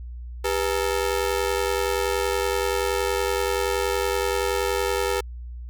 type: ring-modulated tone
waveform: sawtooth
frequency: 442.6 Hz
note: A4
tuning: 10 cents sharp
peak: -15 dBFS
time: 0.44-5.21 s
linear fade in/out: 10 ms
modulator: 45.3 Hz
effects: added 60 Hz sine -33 dBFS peak until 5.69 s